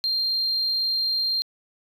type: tone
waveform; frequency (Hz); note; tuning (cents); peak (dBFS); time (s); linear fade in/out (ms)
sine; 4186; C8; 0; -20; 0.04-1.42; 0
effects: tanh soft clip ceiling -18 dBFS + 10-bit